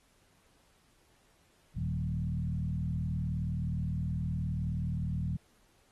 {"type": "tone with frequency modulation", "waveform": "sine", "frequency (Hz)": 123.5, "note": "B2", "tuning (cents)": 0, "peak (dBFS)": -30, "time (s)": [1.76, 5.37], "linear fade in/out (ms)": 10, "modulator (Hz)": 39.2, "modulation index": 1.5, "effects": ["pink hiss -68 dBFS RMS until 5.91 s", "AAC 32 kbps"]}